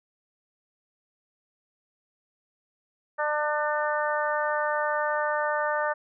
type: harmonic tone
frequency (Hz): 299.5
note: D4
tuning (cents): +34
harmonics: 2 / 3 / 4 / 5 / 6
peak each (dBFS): -28 / -30 / -31 / -32 / -33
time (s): 3.18-5.94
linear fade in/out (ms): 20
effects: none